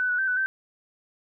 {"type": "tone with pitch steps", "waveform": "sine", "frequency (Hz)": [1499, 1472, 1553, 1493, 1552], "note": ["F#6", "F#6", "G6", "F#6", "G6"], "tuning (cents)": [22, -9, -17, 15, -18], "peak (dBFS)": -22, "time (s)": [0, 0.46], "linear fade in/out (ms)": 0, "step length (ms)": 92, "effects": []}